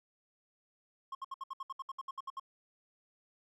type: tone bursts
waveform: triangle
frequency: 1075 Hz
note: C6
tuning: 47 cents sharp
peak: -36 dBFS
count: 14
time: 1.12-2.398 s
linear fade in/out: 5 ms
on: 30 ms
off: 66 ms
effects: none